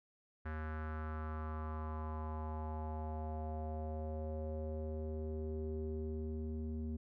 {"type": "tone with low-pass filter sweep", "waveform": "square", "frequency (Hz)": 78, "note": "D#2", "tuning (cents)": 5, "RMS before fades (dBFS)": -41, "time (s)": [0.45, 6.97], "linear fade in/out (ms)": 10, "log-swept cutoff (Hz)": [1600, 290], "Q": 3.9, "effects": []}